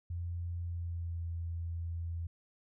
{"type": "tone with pitch glide", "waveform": "sine", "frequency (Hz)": [86.3, 84.23], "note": ["F2", "E2"], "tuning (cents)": [-20, 38], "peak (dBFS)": -35, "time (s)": [0.1, 2.27], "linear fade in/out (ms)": 5, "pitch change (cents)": -42, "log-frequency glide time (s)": [0.61, 1.24], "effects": []}